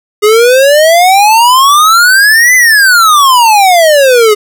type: exponential two-way sweep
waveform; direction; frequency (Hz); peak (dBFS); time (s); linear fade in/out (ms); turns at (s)
square; up then down; 411.2 to 2046 to 411.2; -3; 0.22-4.35; 20; 2.55
effects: none